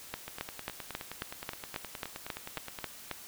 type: two click trains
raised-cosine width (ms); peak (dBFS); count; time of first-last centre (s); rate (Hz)
0.3; -18 / -23; 12 / 25; 0.14-3.113 / 0.28-2.788; 3.7 / 9.57
effects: white hiss -49 dBFS RMS until 3.27 s

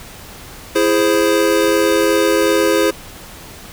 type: chord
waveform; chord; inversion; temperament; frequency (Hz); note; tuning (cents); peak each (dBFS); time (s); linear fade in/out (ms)
square; E augmented; none; equal with one note detuned; 332.7 / 415.3 / 523.3; E4 / G#4 / B#4; +16 / 0 / 0; -17; 0.75-2.91; 10
effects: pink hiss -36 dBFS RMS until 3.72 s

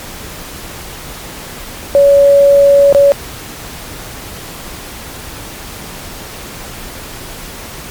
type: tone with dropouts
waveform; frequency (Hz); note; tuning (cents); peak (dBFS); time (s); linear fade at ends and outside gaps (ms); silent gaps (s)
sine; 563; C#5; +27; -3; 1.95-3.12; 0; 2.926-2.948
effects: pink hiss -28 dBFS RMS until 7.9 s + MP3 96 kbps

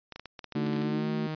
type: clicks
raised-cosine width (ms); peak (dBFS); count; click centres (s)
0.2; -23; 12; 0.123 / 0.16 / 0.196 / 0.257 / 0.392 / 0.443 / 0.523 / 0.666 / 0.697 / 0.732 / 0.764 / 0.818
type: chord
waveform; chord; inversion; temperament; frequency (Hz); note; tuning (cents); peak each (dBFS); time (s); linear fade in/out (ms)
sine; D# diminished; second; equal; 220 / 311.1 / 370; A3 / D#4 / F#4; 0 / 0 / 0; -30 / -35 / -36; 0.55-1.27; 5
type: tone with pitch glide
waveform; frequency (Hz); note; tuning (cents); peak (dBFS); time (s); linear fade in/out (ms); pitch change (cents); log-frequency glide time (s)
sawtooth; 146.3 to 155.9; D3 to D#3; -6 to +4; -28; 0.55-1.35; 5; +110; 0.77-1.1
effects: resampled to 11025 Hz

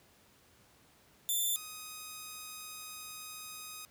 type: tone pair in turn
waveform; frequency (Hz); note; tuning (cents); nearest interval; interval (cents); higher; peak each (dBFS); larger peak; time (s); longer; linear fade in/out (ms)
5% pulse; 3543 / 1252.6; A7 / D#6; +11 / +11; octave + tritone; 1800; first; -22 / -32; first; 1.29-1.56 / 1.56-3.85; second; 0
effects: pink hiss -64 dBFS RMS until 3.9 s + high-pass 60 Hz 12 dB/octave

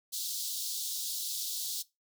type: high-pass noise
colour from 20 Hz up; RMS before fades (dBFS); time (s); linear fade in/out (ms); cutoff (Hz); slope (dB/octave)
pink; -36; 0.12-1.83; 20; 3600; 48
effects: noise-tail reverb RT60 0.2 s tail -19 dB re dry

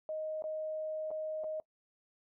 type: tone with dropouts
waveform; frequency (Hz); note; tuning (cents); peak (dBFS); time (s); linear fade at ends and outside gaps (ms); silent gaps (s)
sine; 624; D#5; +5; -35; 0.09-1.6; 1; 0.422-0.44 / 1.106-1.113 / 1.437-1.442
effects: noise-tail reverb RT60 0.1 s tail -21 dB re dry

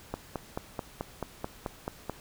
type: click train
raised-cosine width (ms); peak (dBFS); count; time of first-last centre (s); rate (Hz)
1; -18; 10; 0.14-2.097; 4.6
effects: pink hiss -52 dBFS RMS until 2.2 s

